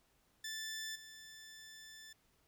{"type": "tone with level steps", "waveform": "15% pulse", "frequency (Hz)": 1760, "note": "A6", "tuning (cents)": 0, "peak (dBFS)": [-35, -46], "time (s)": [0.44, 2.13], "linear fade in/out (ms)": 5, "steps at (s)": 0.95, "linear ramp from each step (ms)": 10, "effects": ["pink hiss -74 dBFS RMS until 2.47 s"]}